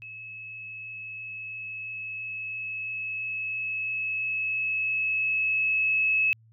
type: tone with level ramp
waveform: sine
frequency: 2585 Hz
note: E7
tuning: 34 cents flat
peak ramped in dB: -39 to -20 dBFS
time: 0.02-6.33 s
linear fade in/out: 0 ms
effects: added 112 Hz sine -54 dBFS peak until 6.52 s